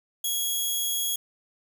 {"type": "tone", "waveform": "10% pulse", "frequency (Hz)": 3322, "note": "G#7", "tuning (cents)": 0, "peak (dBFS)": -17, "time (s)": [0.24, 1.16], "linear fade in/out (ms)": 5, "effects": ["8-bit"]}